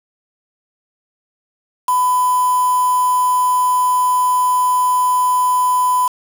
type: tone with quantisation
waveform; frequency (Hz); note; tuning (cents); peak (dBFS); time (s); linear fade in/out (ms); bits
sine; 1000; B5; +21; -12; 1.88-6.08; 5; 4
effects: none